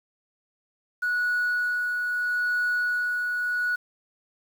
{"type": "tone with tremolo", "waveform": "sine", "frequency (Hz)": 1465, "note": "F#6", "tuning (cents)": -18, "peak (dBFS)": -20, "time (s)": [1.02, 3.76], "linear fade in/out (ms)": 10, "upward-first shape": "sine", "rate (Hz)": 0.77, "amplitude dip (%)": 35, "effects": ["tanh soft clip ceiling -20 dBFS", "8-bit"]}